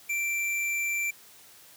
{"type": "tone with tanh clipping", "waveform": "sine", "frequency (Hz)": 2349, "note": "D7", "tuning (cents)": 0, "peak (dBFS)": -28, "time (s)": [0.09, 1.11], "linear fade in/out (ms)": 10, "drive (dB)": 18, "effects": ["white hiss -53 dBFS RMS until 1.76 s", "high-pass 80 Hz 12 dB/octave"]}